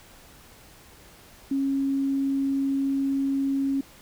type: tone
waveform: sine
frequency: 273.5 Hz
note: C#4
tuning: 23 cents flat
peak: -22 dBFS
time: 1.51-3.81 s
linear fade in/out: 5 ms
effects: pink hiss -51 dBFS RMS until 4.01 s